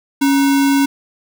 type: tone with sample-and-hold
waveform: sine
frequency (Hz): 277.1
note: C#4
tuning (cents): -1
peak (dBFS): -10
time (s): 0.21-0.86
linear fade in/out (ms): 10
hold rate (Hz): 1225
effects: none